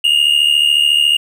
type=tone pair together; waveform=triangle; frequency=2806 / 2880 Hz; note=F7 / F#7; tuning=+8 / -47 cents; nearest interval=unison; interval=45 cents; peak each=-11 dBFS; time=0.04-1.17 s; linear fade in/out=5 ms; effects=none